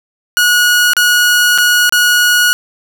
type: tone with dropouts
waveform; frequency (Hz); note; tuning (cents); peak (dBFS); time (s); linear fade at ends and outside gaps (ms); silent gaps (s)
sawtooth; 1454; F#6; -31; -4; 0.37-2.53; 0; 0.934-0.967 / 1.578-1.584 / 1.894-1.924
effects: none